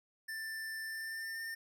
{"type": "tone with pitch glide", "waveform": "square", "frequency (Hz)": [1775, 1808.1], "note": ["A6", "A6"], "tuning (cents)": [15, 47], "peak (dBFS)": -40, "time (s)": [0.28, 1.55], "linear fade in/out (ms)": 10, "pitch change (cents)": 32, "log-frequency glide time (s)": [0.85, 1.43], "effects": []}